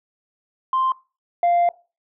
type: tone pair in turn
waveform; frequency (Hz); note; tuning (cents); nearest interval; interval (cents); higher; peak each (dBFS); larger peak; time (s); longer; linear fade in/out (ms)
sine; 1046.5 / 695.6; C6 / F5; 0 / -7; perfect fifth; 707; first; -16 / -12; second; 0.73-0.92 / 1.43-1.69; second; 2
effects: noise-tail reverb RT60 0.3 s tail -21 dB re dry + tanh soft clip ceiling -13 dBFS